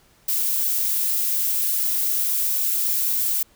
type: noise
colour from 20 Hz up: violet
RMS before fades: -22 dBFS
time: 0.28-3.43 s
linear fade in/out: 5 ms
effects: pink hiss -57 dBFS RMS until 3.55 s